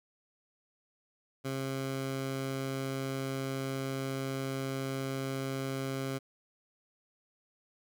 15% pulse tone, 134.4 Hz, C3, 47 cents sharp, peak -27 dBFS, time 1.44-6.19 s, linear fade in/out 20 ms, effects none

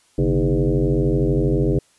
sine tone with frequency modulation, 130.81 Hz, C3, in tune, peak -15 dBFS, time 0.18-1.79 s, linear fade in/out 5 ms, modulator 91.5 Hz, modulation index 3.8, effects white hiss -58 dBFS RMS until 1.98 s + resampled to 24000 Hz

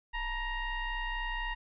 sine tone with frequency modulation, 955 Hz, A#5, 42 cents sharp, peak -32 dBFS, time 0.13-1.55 s, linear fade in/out 20 ms, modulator 923 Hz, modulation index 1.7, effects none

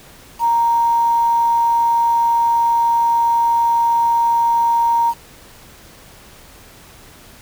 sine tone with quantisation, 932.3 Hz, A#5, in tune, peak -12 dBFS, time 0.39-5.14 s, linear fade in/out 50 ms, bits 6, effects pink hiss -43 dBFS RMS until 7.41 s

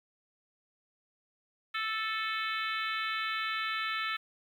harmonic tone with a mistuned harmonic, 440 Hz, A4, in tune, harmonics 3 / 4 / 5 / 6 / 7 / 8 / 9, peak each -35 / -37 / -39 / -41 / -42 / -43 / -44 dBFS, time 1.74-4.17 s, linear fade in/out 10 ms, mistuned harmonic 6, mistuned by -32 cents, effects 10-bit

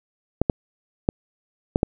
clicks, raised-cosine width 2 ms, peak -4 dBFS, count 5, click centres 0.416 / 0.498 / 1.089 / 1.759 / 1.831 s, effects none

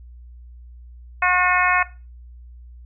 harmonic tone, 361.8 Hz, F#4, 39 cents flat, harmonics 2 / 3 / 4 / 5 / 6 / 7, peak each -23 / -21 / -22 / -23 / -23 / -24 dBFS, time 1.22-1.83 s, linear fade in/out 5 ms, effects noise-tail reverb RT60 0.3 s tail -17 dB re dry + added 60 Hz sine -39 dBFS peak until 2.85 s

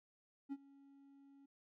triangle tone with ADSR envelope, 277.2 Hz, C#4, in tune, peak -37 dBFS, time 0.49-1.46 s, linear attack 32 ms, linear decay 44 ms, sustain -22 dB, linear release 7 ms, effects none

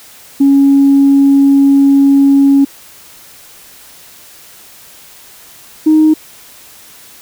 sine tone pair in turn, 277.2 / 311.1 Hz, C#4 / D#4, 0 / 0 cents, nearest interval major second, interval 200 cents, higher second, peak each -3 dBFS, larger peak neither, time 0.4-2.65 / 5.86-6.14 s, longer first, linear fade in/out 10 ms, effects tanh soft clip ceiling 0 dBFS + white hiss -38 dBFS RMS until 7.21 s

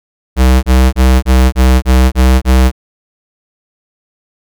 square tone bursts, 64.1 Hz, C2, 35 cents flat, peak -5 dBFS, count 8, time 0.36-2.716 s, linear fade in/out 50 ms, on 270 ms, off 28 ms, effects none

